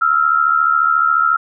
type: tone pair together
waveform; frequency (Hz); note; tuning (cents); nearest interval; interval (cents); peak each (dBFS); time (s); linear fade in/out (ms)
sine; 1308.8 / 1383; E6 / F6; -13 / -17; minor second; 96; -14; 0.01-1.37; 10
effects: none